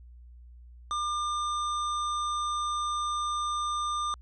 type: tone with hard clipping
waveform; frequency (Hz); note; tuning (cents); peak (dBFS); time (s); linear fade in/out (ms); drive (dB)
sine; 1200; D6; +37; -30; 0.91-4.14; 0; 15
effects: added 60 Hz sine -47 dBFS peak until 4.21 s + resampled to 22050 Hz